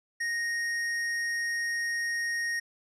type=tone with hard clipping; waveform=sine; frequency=1864.7 Hz; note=A#6; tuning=in tune; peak=-30 dBFS; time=0.2-2.6 s; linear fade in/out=10 ms; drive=13 dB; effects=low-pass 10000 Hz 12 dB/octave